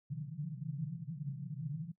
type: band-pass noise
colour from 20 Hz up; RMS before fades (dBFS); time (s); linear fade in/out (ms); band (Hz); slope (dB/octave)
white; -41; 0.1-1.92; 10; 130 to 170; 96
effects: noise-tail reverb RT60 0.1 s tail -20 dB re dry